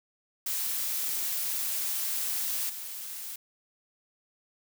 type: noise with level steps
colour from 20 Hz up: blue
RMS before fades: -31 / -39 dBFS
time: 0.46-3.36 s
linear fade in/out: 5 ms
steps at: 2.69 s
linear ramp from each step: 10 ms
effects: none